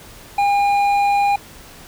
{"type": "tone with hard clipping", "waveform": "sine", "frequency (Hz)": 808, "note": "G#5", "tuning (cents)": -48, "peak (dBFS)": -15, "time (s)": [0.38, 1.36], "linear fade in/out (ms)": 5, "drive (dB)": 7, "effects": ["pink hiss -41 dBFS RMS until 1.87 s"]}